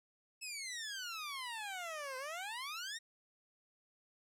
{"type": "exponential two-way sweep", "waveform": "15% pulse", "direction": "down then up", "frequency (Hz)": [2637, 508, 1909], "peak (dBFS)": -35, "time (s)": [0.41, 2.99], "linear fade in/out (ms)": 20, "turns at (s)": 2.17, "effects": ["low-pass 12000 Hz 12 dB/octave"]}